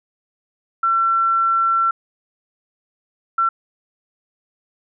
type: tone bursts at uneven times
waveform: sine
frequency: 1350 Hz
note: E6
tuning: 41 cents sharp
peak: -14 dBFS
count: 2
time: 0.83-1.91 / 3.38-3.49 s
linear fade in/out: 5 ms
effects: none